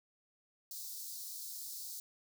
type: high-pass noise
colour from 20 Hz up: white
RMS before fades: -45 dBFS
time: 0.71-2 s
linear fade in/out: 2 ms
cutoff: 4100 Hz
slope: 48 dB/octave
effects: none